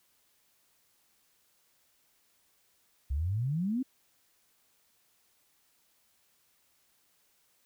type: exponential sweep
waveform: sine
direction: up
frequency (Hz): 64 to 271.8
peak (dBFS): -28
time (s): 3.1-3.83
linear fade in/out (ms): 10
effects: white hiss -70 dBFS RMS until 7.65 s